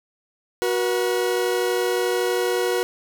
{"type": "tone pair together", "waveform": "40% pulse", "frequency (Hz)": [368.7, 480.5], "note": ["F#4", "B4"], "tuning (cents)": [-6, -48], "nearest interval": "perfect fourth", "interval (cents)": 458, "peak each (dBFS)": -22, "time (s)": [0.62, 2.83], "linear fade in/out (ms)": 0, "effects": []}